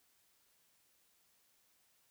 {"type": "silence", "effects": ["white hiss -73 dBFS RMS until 2.1 s"]}